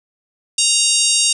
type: harmonic tone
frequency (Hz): 932.3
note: A#5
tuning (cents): 0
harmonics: 3 / 4 / 5 / 6 / 7 / 8 / 9 / 10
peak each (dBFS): -21 / -21 / -21 / -21 / -21 / -21 / -21 / -21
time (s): 0.58-1.33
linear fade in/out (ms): 5
effects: none